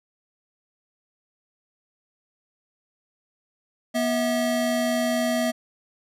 square tone pair together, 242 / 646 Hz, B3 / E5, -35 / -35 cents, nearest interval octave + perfect fourth, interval 1700 cents, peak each -25 dBFS, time 3.94-5.52 s, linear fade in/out 20 ms, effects resampled to 32000 Hz

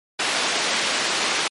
white band-pass noise, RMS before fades -23 dBFS, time 0.19-1.48 s, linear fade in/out 5 ms, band 260 to 4200 Hz, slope 12 dB/octave, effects MP3 48 kbps

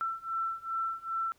sine beating tone pair, 1338 / 1340.5 Hz, E6 / E6, +25 / +29 cents, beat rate 2.5 Hz, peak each -35 / -34 dBFS, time 0.01-1.32 s, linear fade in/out 0 ms, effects pink hiss -67 dBFS RMS until 1.38 s

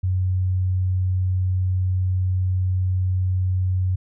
sine tone, 92.5 Hz, F#2, in tune, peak -18 dBFS, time 0.03-3.96 s, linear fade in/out 10 ms, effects none

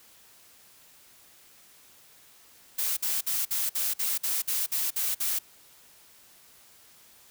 blue noise bursts, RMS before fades -28 dBFS, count 11, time 2.78-5.39 s, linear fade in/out 10 ms, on 190 ms, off 52 ms, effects white hiss -56 dBFS RMS until 7.3 s

